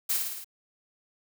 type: noise with echo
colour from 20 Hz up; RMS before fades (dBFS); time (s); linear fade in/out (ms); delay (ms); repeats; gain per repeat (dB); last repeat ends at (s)
blue; -27; 0.09-0.17; 10; 55; 5; -3; 0.445
effects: none